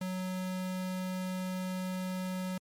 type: tone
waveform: square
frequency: 185 Hz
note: F#3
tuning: in tune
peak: -34 dBFS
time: 0.01-2.58 s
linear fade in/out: 5 ms
effects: MP3 64 kbps